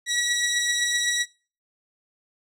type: beating tone pair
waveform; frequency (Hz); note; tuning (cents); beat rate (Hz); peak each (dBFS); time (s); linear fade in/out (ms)
15% pulse; 1925 / 1932.8; B6 / B6; -45 / -38; 7.8; -16 / -24; 0.06-1.26; 50
effects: noise-tail reverb RT60 0.4 s tail -24 dB re dry + low-pass 11000 Hz 12 dB/octave